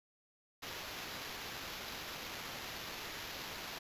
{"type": "noise with sample-and-hold", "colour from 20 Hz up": "white", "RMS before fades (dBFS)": -45, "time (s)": [0.62, 3.79], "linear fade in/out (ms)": 10, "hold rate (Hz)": 8820, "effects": ["resampled to 32000 Hz"]}